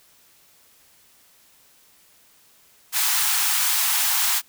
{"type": "high-pass noise", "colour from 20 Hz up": "white", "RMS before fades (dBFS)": -21, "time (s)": [2.92, 4.42], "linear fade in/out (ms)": 50, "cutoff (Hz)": 740, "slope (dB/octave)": 96, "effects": ["white hiss -56 dBFS RMS until 4.48 s"]}